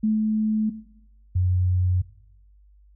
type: tone pair in turn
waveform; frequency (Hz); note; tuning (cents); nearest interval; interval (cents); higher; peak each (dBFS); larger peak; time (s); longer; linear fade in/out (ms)
sine; 216.3 / 90.94; A3 / F#2; -29 / -29; octave + minor third; 1500; first; -18; neither; 0.03-0.7 / 1.35-2.02; neither; 10
effects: noise-tail reverb RT60 0.8 s tail -17 dB re dry + added 50 Hz sine -51 dBFS peak until 2.95 s